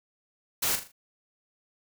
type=noise with echo; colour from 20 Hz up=white; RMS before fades=-27 dBFS; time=0.62-0.76 s; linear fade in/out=10 ms; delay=40 ms; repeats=4; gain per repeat=-8 dB; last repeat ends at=0.92 s; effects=none